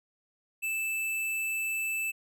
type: tone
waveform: square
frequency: 2637 Hz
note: E7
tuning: in tune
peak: -30 dBFS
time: 0.62-2.12 s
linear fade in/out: 20 ms
effects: none